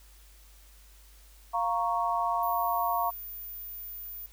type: chord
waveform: sine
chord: Bb minor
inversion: second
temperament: equal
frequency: 698.5 / 932.3 / 1108.7 Hz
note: F5 / Bb5 / Db6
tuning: 0 / 0 / 0 cents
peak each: -30 dBFS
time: 1.53-3.11 s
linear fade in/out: 20 ms
type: tone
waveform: sine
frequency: 14800 Hz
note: A#9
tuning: 14 cents flat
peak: -38 dBFS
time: 2.43-4.26 s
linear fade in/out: 0 ms
effects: added 50 Hz sine -53 dBFS peak until 4.32 s + white hiss -59 dBFS RMS until 4.32 s